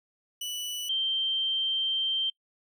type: tone pair in turn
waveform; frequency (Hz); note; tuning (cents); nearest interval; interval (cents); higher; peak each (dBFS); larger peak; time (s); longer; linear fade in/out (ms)
sawtooth / sine; 2964 / 3140; F#7 / G7; +2 / +2; minor second; 100; second; -29 / -25; second; 0.41-0.89 / 0.89-2.3; second; 5
effects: noise-tail reverb RT60 0.1 s tail -25 dB re dry